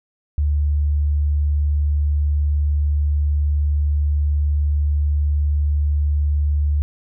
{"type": "tone", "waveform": "sine", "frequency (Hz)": 73.42, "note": "D2", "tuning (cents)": 0, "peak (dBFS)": -15, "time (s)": [0.38, 6.82], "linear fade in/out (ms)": 0, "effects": []}